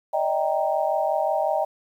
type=chord; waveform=sine; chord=Eb major seventh; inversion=third; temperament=equal with one note detuned; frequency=587.3 / 632.8 / 784 / 932.3 Hz; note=D5 / Eb5 / G5 / Bb5; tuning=0 / +29 / 0 / 0 cents; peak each=-27 / -24 / -25 / -30 dBFS; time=0.13-1.65 s; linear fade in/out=10 ms; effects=9-bit